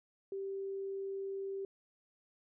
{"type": "tone", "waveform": "sine", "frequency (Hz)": 390.5, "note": "G4", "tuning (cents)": -7, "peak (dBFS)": -37, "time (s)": [0.32, 1.65], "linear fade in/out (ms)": 2, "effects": []}